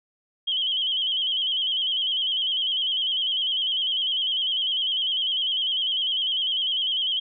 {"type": "tone with vibrato", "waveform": "sine", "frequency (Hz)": 3136, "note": "G7", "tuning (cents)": 0, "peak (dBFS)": -22, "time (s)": [0.47, 7.2], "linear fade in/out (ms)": 10, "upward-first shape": "square", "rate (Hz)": 10, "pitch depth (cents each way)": 57, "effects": []}